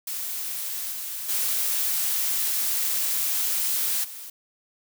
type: noise with level steps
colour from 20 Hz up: blue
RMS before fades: -31 / -33 / -25 / -39 dBFS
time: 0.07-4.3 s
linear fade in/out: 5 ms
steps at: 0.91 / 1.28 / 4.03 s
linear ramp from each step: 20 ms
effects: none